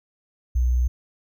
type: tone with sample-and-hold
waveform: sine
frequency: 61.7 Hz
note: B1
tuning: 1 cent flat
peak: -17 dBFS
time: 0.55-0.88 s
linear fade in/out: 10 ms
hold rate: 6300 Hz
effects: none